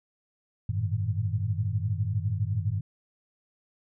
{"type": "tone cluster", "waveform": "sine", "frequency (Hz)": [96.1, 108.2, 115.7, 156], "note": ["G2", "A2", "A#2", "D#3"], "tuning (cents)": [-34, -29, -13, 5], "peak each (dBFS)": [-29, -29, -34, -36], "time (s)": [0.69, 2.81], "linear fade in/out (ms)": 5, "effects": []}